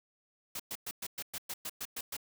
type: noise bursts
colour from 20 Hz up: white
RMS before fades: -39 dBFS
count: 11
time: 0.55-2.167 s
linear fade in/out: 5 ms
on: 47 ms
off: 110 ms
effects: none